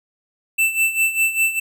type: tone with tremolo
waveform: square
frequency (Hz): 2661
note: E7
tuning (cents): +16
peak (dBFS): -14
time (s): 0.58-1.6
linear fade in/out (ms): 10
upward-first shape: sine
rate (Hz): 5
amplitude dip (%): 75
effects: none